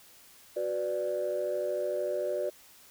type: chord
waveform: sine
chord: B minor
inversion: second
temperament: equal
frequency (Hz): 370 / 493.9 / 587.3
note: F#4 / B4 / D5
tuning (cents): 0 / 0 / 0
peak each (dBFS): -34 / -34 / -30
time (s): 0.56-2.5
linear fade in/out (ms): 10
effects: tanh soft clip ceiling -22 dBFS + white hiss -56 dBFS RMS until 2.9 s